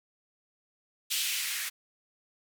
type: noise with band-pass filter sweep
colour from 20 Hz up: violet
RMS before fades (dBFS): -32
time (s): 1.1-1.7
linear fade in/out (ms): 20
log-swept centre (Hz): 3100 to 1700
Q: 1.9
effects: none